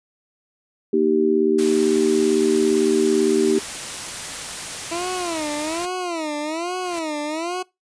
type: harmonic tone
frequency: 77.8 Hz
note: D#2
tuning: in tune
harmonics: 3 / 4 / 5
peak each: -22 / -21 / -17 dBFS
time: 0.93-3.59 s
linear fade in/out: 5 ms
type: noise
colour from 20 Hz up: white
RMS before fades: -30 dBFS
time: 1.58-5.86 s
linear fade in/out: 10 ms
type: tone with vibrato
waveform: 20% pulse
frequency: 329.6 Hz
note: E4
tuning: in tune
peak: -19 dBFS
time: 4.91-7.63 s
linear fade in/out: 10 ms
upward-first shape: sine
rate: 1.2 Hz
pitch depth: 190 cents each way
type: noise with exponential growth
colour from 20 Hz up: white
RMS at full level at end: -31 dBFS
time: 6.61-6.99 s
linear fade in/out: 2 ms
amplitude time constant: 82 ms
effects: noise-tail reverb RT60 0.2 s tail -22 dB re dry + resampled to 22050 Hz